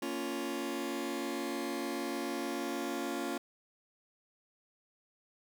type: chord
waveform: sawtooth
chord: Bb minor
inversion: none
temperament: just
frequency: 233.1 / 279.7 / 349.6 Hz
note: Bb3 / Db4 / F4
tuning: 0 / +16 / +2 cents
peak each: -37 / -34 / -34 dBFS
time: 0.02-3.38 s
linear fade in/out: 5 ms
effects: none